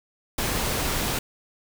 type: noise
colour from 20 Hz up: pink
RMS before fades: -26 dBFS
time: 0.38-1.19 s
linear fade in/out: 5 ms
effects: none